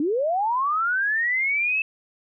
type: linear sweep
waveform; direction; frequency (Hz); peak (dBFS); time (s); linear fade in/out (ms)
sine; up; 275.3 to 2637; -20; 0-1.82; 2
effects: none